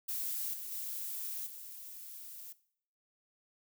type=noise with level steps; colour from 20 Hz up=violet; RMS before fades=-37 / -43 / -40 / -48 dBFS; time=0.08-2.53 s; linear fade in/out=10 ms; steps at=0.53 / 0.71 / 1.46 s; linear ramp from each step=10 ms; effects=noise-tail reverb RT60 0.6 s tail -18 dB re dry